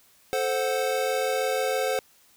square chord, F# diminished, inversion first, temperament equal with one note detuned, 437 / 523.3 / 740 Hz, A4 / C5 / F#5, -12 / 0 / 0 cents, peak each -30 / -27 / -31 dBFS, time 0.33-1.99 s, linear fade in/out 0 ms, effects white hiss -59 dBFS RMS until 2.36 s

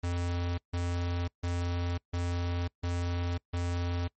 square tone bursts, 87.31 Hz, F2, in tune, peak -30 dBFS, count 6, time 0.03-4.08 s, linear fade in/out 10 ms, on 550 ms, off 150 ms, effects noise-tail reverb RT60 0.1 s tail -23 dB re dry + MP3 32 kbps

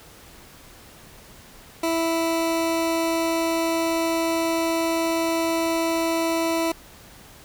20% pulse tone, 329.6 Hz, E4, in tune, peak -16 dBFS, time 1.83-6.72 s, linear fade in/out 5 ms, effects pink hiss -47 dBFS RMS until 7.44 s

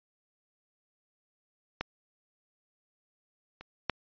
clicks, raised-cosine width 0.3 ms, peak -15 / -29 / -11 dBFS, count 3, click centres 1.81 / 3.61 / 3.897 s, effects resampled to 11025 Hz

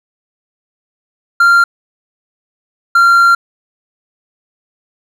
triangle tone pair in turn, 1388 / 1380.9 Hz, F6 / F6, -11 / -20 cents, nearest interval unison, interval 9 cents, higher first, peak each -3 dBFS, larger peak neither, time 1.4-1.64 / 2.95-3.35 s, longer second, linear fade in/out 5 ms, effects none

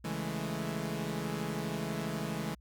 sawtooth chord, A major seventh, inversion first, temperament equal, 138.59 / 164.81 / 207.7 / 220 Hz, C#3 / E3 / G#3 / A3, 0 / 0 / 0 / 0 cents, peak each -37 / -34 / -35 / -37 dBFS, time 0.04-2.55 s, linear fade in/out 10 ms, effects added 60 Hz sine -56 dBFS peak until 2.6 s

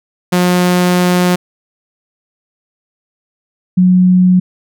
sawtooth / sine tone pair in turn, 179.1 / 182.55 Hz, F3 / F#3, +44 / -23 cents, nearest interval unison, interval 33 cents, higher second, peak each -5 dBFS, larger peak neither, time 0.32-1.36 / 3.77-4.4 s, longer first, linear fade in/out 10 ms, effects none

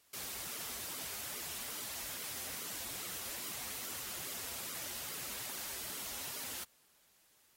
white noise with flanger, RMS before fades -43 dBFS, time 0.13-6.64 s, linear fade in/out 5 ms, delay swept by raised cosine 1.1 to 6.8 ms, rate 2.4 Hz, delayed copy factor -0.75, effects white hiss -69 dBFS RMS until 7.56 s + AAC 48 kbps

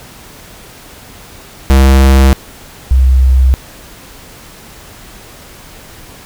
square / sine tone pair in turn, 66.9 / 64.81 Hz, C2 / C2, +39 / -16 cents, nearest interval minor second, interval 55 cents, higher first, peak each -4 dBFS, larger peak neither, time 1.7-2.33 / 2.91-3.54 s, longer neither, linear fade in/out 0 ms, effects pink hiss -35 dBFS RMS until 6.25 s

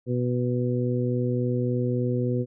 harmonic tone, 123.47 Hz, B2, in tune, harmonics 1 / 2 / 3 / 4, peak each -25 / -28 / -30 / -31 dBFS, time 0.06-2.46 s, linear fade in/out 50 ms, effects none

